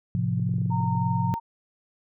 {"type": "chord", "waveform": "sine", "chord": "F major", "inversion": "first", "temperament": "just", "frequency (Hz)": [109.13, 130.96, 174.61], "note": ["A2", "C3", "F3"], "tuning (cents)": [-14, 2, 0], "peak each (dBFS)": -27, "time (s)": [0.15, 1.34], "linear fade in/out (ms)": 0}
{"type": "clicks", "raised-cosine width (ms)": 3, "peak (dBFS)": -30, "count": 10, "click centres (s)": [0.396, 0.493, 0.54, 0.584, 0.617, 0.66, 0.699, 0.803, 0.843, 0.952]}
{"type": "tone", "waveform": "sine", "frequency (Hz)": 921, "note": "A#5", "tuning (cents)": -21, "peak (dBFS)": -28, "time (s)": [0.7, 1.4], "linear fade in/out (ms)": 20}
{"effects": []}